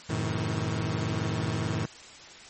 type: chord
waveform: sawtooth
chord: F# diminished seventh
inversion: none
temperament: just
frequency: 92.5 / 111 / 133.2 / 159.84 Hz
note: F#2 / A2 / C3 / Eb3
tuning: 0 / +16 / +31 / +47 cents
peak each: -31 / -27 / -32 / -28 dBFS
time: 0.09-1.86 s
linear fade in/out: 10 ms
effects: white hiss -47 dBFS RMS until 2.49 s + MP3 32 kbps